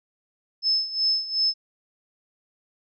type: tone with tremolo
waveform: sine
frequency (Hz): 5230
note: E8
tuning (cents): -15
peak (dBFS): -18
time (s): 0.62-1.54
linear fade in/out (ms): 50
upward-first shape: sine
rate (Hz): 2.7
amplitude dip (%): 80
effects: none